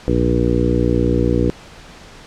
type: harmonic tone with a mistuned harmonic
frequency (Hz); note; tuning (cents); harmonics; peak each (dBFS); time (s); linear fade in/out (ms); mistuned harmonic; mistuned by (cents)
60.1; B1; -46; 1 / 2 / 3 / 4 / 5 / 6 / 7 / 8; -20 / -21 / -22 / -23 / -20 / -22 / -25 / -22; 0.08-1.5; 0; 1; +69
effects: pink hiss -40 dBFS RMS until 2.26 s + low-pass 6000 Hz 12 dB/octave